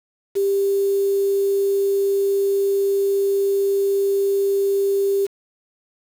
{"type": "tone with quantisation", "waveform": "sine", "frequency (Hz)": 395.7, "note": "G4", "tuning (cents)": 16, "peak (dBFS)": -16, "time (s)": [0.35, 5.27], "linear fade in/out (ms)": 20, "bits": 6, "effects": []}